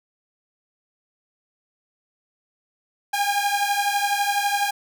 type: beating tone pair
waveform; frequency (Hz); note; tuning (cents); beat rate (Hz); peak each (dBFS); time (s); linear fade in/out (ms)
sawtooth; 805 / 817; G5 / G#5; +46 / -29; 12; -19 / -20; 3.13-4.71; 10
effects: none